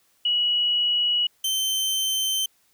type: tone pair in turn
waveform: sine / sawtooth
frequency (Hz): 2925 / 3099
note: F#7 / G7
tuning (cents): -21 / -21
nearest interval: minor second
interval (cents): 100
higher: second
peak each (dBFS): -19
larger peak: neither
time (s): 0.25-1.27 / 1.44-2.46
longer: neither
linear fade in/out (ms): 5
effects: white hiss -64 dBFS RMS until 2.73 s